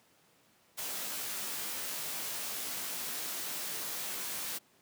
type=noise with comb filter; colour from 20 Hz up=white; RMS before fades=-38 dBFS; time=0.77-4.59 s; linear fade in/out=20 ms; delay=17 ms; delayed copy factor=-0.65; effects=pink hiss -66 dBFS RMS until 4.81 s + high-pass 150 Hz 12 dB/octave